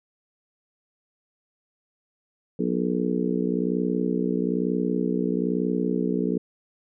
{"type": "harmonic tone with a mistuned harmonic", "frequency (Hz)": 61.1, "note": "B1", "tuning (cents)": -18, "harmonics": [3, 4, 5, 6, 7, 8], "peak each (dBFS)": [-27, -27, -29, -33, -29, -36], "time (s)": [2.59, 6.38], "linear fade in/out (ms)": 5, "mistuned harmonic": 8, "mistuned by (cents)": -61, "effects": []}